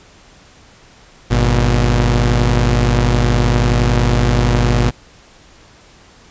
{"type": "tone pair together", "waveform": "sawtooth", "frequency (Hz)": [50.63, 120.5], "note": ["G#1", "B2"], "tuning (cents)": [-43, -42], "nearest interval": "octave + minor third", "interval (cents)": 1501, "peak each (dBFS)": -10, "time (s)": [1.3, 4.91], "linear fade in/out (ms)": 20, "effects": ["pink hiss -45 dBFS RMS until 6.3 s", "resampled to 16000 Hz"]}